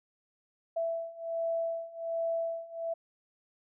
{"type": "beating tone pair", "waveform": "sine", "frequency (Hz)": [663, 664.3], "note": ["E5", "E5"], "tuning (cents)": [10, 13], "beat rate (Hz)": 1.3, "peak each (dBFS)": [-35, -33], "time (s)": [0.76, 2.94], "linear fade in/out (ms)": 10, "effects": []}